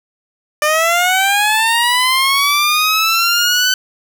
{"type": "linear sweep", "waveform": "15% pulse", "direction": "up", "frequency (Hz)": [595, 1517], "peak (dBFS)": -5, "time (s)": [0.62, 3.74], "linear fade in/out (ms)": 2, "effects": []}